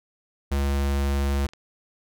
square tone, 69.7 Hz, C#2, 10 cents sharp, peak -22 dBFS, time 0.51-1.47 s, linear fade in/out 10 ms
clicks, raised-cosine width 0.2 ms, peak -31 dBFS, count 4, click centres 1.334 / 1.458 / 1.489 / 1.535 s
effects none

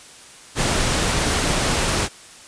pink noise, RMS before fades -20 dBFS, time 0.55-2.09 s, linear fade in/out 50 ms, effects white hiss -43 dBFS RMS until 2.47 s + resampled to 22050 Hz

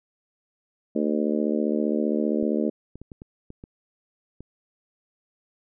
harmonic tone, 75.2 Hz, D2, 42 cents sharp, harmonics 3 / 4 / 5 / 6 / 7 / 8, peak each -25 / -27 / -29 / -31 / -32 / -33 dBFS, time 0.95-2.7 s, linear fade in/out 10 ms
clicks, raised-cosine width 3 ms, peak -27 dBFS, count 8, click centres 2.428 / 2.956 / 3.016 / 3.118 / 3.219 / 3.504 / 3.639 / 4.406 s
effects none

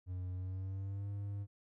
triangle tone with pitch glide, 91.3 to 100.72 Hz, F#2 to G2, -23 to +47 cents, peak -36 dBFS, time 0.06-1.47 s, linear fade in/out 50 ms, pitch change +170 cents, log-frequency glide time 0.33-1.1 s, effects none

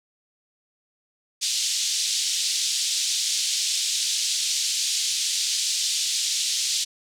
pink band-pass noise, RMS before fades -25 dBFS, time 1.41-6.85 s, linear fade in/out 20 ms, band 3500 to 8000 Hz, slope 24 dB/octave, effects none

